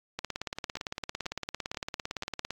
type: two click trains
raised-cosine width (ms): 0.2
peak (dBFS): -21 / -16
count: 4 / 42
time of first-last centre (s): 0.77-2.233 / 0.19-2.506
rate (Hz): 2.05 / 17.7
effects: AAC 48 kbps